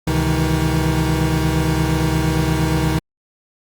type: tone cluster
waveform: square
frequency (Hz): 69.7 / 129.6 / 154.9 / 163.5 / 316.3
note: C#2 / C3 / D#3 / E3 / D#4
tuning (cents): +10 / -16 / -7 / -14 / +29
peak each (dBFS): -23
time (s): 0.07-2.99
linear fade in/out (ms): 5
effects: Opus 48 kbps